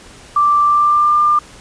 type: tone with pitch glide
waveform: sine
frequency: 1174.7 to 1196.6 Hz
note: D6 to D6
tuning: 0 to +32 cents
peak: -9 dBFS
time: 0.36-1.39 s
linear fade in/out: 5 ms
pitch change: +32 cents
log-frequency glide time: 0.64-1.15 s
effects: pink hiss -40 dBFS RMS until 1.6 s + resampled to 22050 Hz